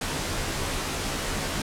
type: noise with comb filter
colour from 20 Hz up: pink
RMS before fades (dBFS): -29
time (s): 0.01-1.62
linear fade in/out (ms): 5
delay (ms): 17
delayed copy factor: -0.7
effects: low-pass 10000 Hz 12 dB/octave